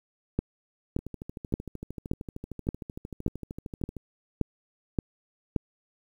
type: two click trains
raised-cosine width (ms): 3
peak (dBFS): -24 / -12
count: 40 / 10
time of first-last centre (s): 0.99-3.967 / 0.39-5.562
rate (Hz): 13.1 / 1.74
effects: 9-bit